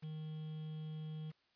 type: tone with quantisation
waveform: triangle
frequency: 155.56 Hz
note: D#3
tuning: in tune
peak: -40 dBFS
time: 0.02-1.32 s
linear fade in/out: 20 ms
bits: 10
effects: white hiss -75 dBFS RMS until 1.55 s + resampled to 11025 Hz